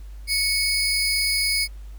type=tone pair together; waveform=30% pulse; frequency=2209 / 4959 Hz; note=C#7 / D#8; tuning=-7 / -7 cents; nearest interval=octave + major second; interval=1400 cents; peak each=-20 dBFS; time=0.27-1.68 s; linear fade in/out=50 ms; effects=added 50 Hz sine -35 dBFS peak until 1.98 s + pink hiss -57 dBFS RMS until 1.98 s